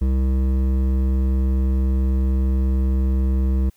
triangle tone with hard clipping, 65.4 Hz, C2, in tune, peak -18 dBFS, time 0.01-3.7 s, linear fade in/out 10 ms, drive 15 dB, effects white hiss -61 dBFS RMS until 3.76 s

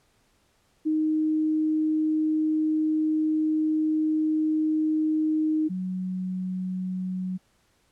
sine tone pair in turn, 311.1 / 184.98 Hz, D#4 / F#3, 0 / 0 cents, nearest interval major sixth, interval 900 cents, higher first, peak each -21 / -27 dBFS, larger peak first, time 0.85-5.69 / 5.69-7.38 s, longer first, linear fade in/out 20 ms, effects pink hiss -66 dBFS RMS until 7.91 s + low-pass 11000 Hz 12 dB/octave

